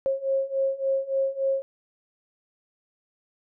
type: beating tone pair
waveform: sine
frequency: 538 / 541.5 Hz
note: C5 / C#5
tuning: +48 / -41 cents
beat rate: 3.5 Hz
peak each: -27 / -25 dBFS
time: 0.06-1.62 s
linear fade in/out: 0 ms
effects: none